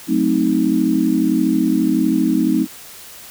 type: chord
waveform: sine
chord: F# diminished seventh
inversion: none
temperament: equal with one note detuned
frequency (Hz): 185 / 220 / 261.6 / 313.7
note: F#3 / A3 / C4 / Eb4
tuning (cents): 0 / 0 / 0 / +14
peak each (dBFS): -22 / -20 / -18 / -17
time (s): 0.07-2.67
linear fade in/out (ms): 50
effects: white hiss -38 dBFS RMS until 3.3 s

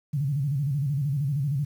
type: tone with vibrato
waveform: sine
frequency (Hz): 141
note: C#3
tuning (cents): +30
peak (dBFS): -23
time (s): 0.13-1.65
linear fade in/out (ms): 10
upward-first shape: square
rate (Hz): 13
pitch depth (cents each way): 110
effects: 9-bit

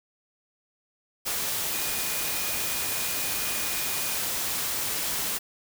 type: tone in noise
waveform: sine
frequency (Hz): 2457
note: D#7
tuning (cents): -22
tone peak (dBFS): -39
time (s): 1.72-4.18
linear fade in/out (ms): 20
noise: white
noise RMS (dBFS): -29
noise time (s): 1.25-5.39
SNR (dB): -13
effects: none

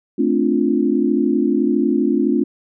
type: chord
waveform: sine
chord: D minor seventh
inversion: second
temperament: equal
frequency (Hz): 220 / 261.6 / 293.7 / 349.2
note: A3 / C4 / D4 / F4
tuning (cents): 0 / 0 / 0 / 0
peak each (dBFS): -20 / -19 / -19 / -20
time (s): 0.18-2.44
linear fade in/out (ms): 10
effects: none

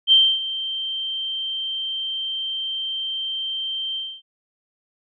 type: tone with ADSR envelope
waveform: sine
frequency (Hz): 3136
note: G7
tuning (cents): 0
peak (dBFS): -9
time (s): 0.07-4.22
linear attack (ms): 50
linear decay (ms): 270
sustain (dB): -15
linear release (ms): 260
effects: none

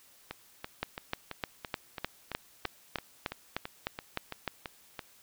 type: two click trains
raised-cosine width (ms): 0.3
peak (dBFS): -15 / -21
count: 13 / 15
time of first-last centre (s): 0.83-4.477 / 0.31-4.992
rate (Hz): 3.29 / 2.99
effects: white hiss -60 dBFS RMS until 5.22 s

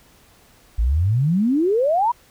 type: exponential sweep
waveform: sine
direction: up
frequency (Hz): 51.91 to 998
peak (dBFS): -15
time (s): 0.78-2.12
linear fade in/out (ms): 10
effects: pink hiss -53 dBFS RMS until 2.3 s

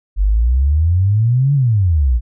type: exponential two-way sweep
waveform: sine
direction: up then down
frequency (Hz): 46.25 to 145.3 to 54.7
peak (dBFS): -10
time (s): 0.16-2.21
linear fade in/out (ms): 50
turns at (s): 1.54
effects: none

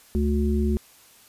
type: harmonic tone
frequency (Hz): 72.6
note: D2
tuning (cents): -19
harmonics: 1 / 3 / 5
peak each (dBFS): -22 / -24 / -28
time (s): 0.15-0.77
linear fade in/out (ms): 0
effects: white hiss -53 dBFS RMS until 1.28 s + resampled to 32000 Hz

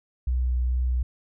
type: tone with vibrato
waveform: sine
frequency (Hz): 62.2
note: B1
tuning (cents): +13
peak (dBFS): -21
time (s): 0.27-1.03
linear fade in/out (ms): 5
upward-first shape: sine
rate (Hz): 2.3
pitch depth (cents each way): 12
effects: none

